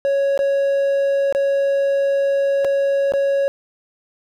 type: tone with dropouts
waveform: triangle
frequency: 554.4 Hz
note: C#5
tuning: in tune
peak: -13 dBFS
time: 0.05-3.48 s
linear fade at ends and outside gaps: 0 ms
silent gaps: 0.376-0.391 / 1.325-1.349 / 2.646-2.649 / 3.121-3.137 s
effects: none